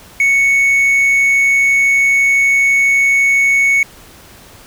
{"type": "tone", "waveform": "triangle", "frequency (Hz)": 2217, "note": "C#7", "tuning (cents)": 0, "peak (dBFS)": -7, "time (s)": [0.2, 3.83], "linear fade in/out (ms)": 2, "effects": ["pink hiss -40 dBFS RMS until 4.66 s"]}